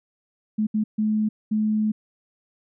sine tone bursts at uneven times, 214.7 Hz, A3, 42 cents flat, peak -19 dBFS, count 4, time 0.58-0.67 / 0.74-0.84 / 0.98-1.29 / 1.51-1.92 s, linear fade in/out 10 ms, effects none

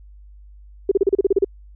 sine tone bursts, 392 Hz, G4, in tune, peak -11 dBFS, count 10, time 0.89-1.446 s, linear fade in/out 5 ms, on 25 ms, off 34 ms, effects added 50 Hz sine -41 dBFS peak until 1.75 s

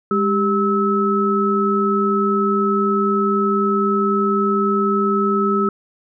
sine tone cluster, 204.9 / 394.3 / 1298 Hz, G#3 / G4 / E6, -23 / +10 / -27 cents, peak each -19 dBFS, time 0.11-5.69 s, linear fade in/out 2 ms, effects none

